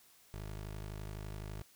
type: tone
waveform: 20% pulse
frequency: 51.91 Hz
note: G#1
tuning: in tune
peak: -37 dBFS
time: 0.34-1.62 s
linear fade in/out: 0 ms
effects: white hiss -64 dBFS RMS until 1.75 s